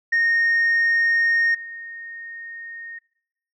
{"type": "tone with level steps", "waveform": "sine", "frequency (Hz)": 1850, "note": "A#6", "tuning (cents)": -14, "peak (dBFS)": [-14, -33], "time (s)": [0.12, 2.99], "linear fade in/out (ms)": 10, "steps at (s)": 1.54, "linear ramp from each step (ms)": 10, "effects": ["noise-tail reverb RT60 0.7 s tail -22 dB re dry", "tanh soft clip ceiling -14 dBFS"]}